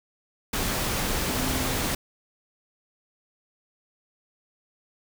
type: tone in noise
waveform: sine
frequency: 258.8 Hz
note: C4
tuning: 19 cents flat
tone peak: -33 dBFS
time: 1.29-1.78 s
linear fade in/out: 5 ms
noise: pink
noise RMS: -27 dBFS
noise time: 0.53-1.95 s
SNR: -9 dB
effects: none